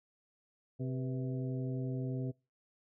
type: harmonic tone with a mistuned harmonic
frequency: 130.2 Hz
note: C3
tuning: 8 cents flat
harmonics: 1 / 2 / 3 / 4 / 5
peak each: -35 / -40 / -45 / -48 / -52 dBFS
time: 0.79-2.32 s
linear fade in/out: 20 ms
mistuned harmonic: 4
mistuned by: -98 cents
effects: noise-tail reverb RT60 0.3 s tail -26 dB re dry